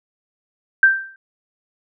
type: tone with exponential decay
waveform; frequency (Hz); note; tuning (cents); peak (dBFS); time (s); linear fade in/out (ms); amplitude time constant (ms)
sine; 1568; G6; 0; -5; 0.83-1.16; 2; 70
effects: none